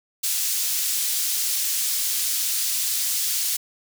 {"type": "high-pass noise", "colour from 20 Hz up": "pink", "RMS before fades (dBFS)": -24, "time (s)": [0.23, 3.57], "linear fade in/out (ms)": 10, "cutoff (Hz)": 5200, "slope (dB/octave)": 12, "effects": []}